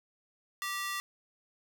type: ring-modulated tone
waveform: sawtooth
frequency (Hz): 1557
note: G6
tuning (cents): -12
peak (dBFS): -27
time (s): 0.62-1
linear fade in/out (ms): 0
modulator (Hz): 382
effects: none